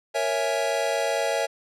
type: chord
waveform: square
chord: A# half-diminished seventh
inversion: none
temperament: equal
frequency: 466.2 / 554.4 / 659.3 / 830.6 Hz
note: A#4 / C#5 / E5 / G#5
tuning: 0 / 0 / 0 / 0 cents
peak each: -31 / -28 / -28 / -31 dBFS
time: 0.14-1.47 s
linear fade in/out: 20 ms
effects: low-pass 10000 Hz 12 dB/octave